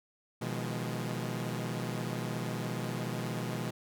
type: chord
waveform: sawtooth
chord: F half-diminished seventh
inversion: second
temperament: equal with one note detuned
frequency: 123.47 / 157.74 / 174.61 / 207.7 Hz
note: Cb3 / Eb3 / F3 / Ab3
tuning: 0 / +24 / 0 / 0 cents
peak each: -33 / -36 / -37 / -36 dBFS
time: 0.41-3.71 s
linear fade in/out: 10 ms
effects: none